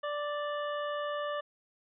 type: harmonic tone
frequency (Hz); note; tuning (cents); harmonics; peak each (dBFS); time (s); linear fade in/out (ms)
587; D5; -1; 1 / 2 / 3 / 5 / 6; -34 / -37 / -42 / -47 / -52; 0.03-1.41; 10
effects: none